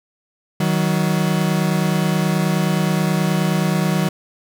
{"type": "tone pair together", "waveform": "40% pulse", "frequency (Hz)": [157.55, 187], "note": ["D#3", "F#3"], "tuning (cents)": [22, 19], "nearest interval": "minor third", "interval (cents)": 297, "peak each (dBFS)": -18, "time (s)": [0.6, 4.09], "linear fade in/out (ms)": 5, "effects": []}